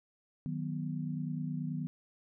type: chord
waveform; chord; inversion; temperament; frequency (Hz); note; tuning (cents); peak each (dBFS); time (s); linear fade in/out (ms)
sine; B major; first; equal; 155.56 / 185 / 246.9; D#3 / F#3 / B3; 0 / 0 / 0; -36 / -40 / -39; 0.46-1.87; 0
effects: none